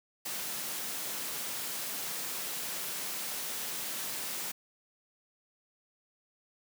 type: high-pass noise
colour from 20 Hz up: white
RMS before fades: -37 dBFS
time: 0.25-4.52 s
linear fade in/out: 10 ms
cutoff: 130 Hz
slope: 48 dB/octave
effects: none